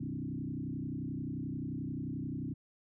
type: tone with frequency modulation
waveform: sine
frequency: 205.4 Hz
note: G#3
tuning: 19 cents flat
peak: -35 dBFS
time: 0-2.54 s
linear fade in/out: 10 ms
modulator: 31.4 Hz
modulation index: 3.1
effects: none